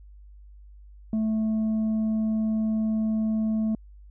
triangle tone with tanh clipping, 218.9 Hz, A3, 9 cents flat, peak -23 dBFS, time 1.13-3.75 s, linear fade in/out 2 ms, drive 8 dB, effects added 50 Hz sine -45 dBFS peak until 4.1 s

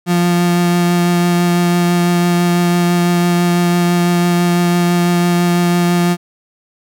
35% pulse tone with vibrato, 174.7 Hz, F3, 1 cent sharp, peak -9 dBFS, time 0.06-6.17 s, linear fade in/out 50 ms, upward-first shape triangle, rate 6 Hz, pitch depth 12 cents each way, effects none

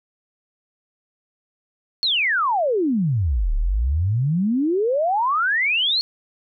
sine exponential two-way sweep, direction down then up, 4415 to 34.13 to 4415 Hz, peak -17 dBFS, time 2.03-6.01 s, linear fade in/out 0 ms, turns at 3.54 s, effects none

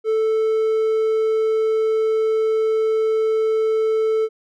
triangle tone, 440 Hz, A4, in tune, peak -14 dBFS, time 0.04-4.29 s, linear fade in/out 50 ms, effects none

